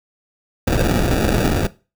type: noise with sample-and-hold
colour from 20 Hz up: pink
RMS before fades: -17 dBFS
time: 0.67-1.67 s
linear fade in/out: 5 ms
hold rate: 1050 Hz
effects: noise-tail reverb RT60 0.3 s tail -18 dB re dry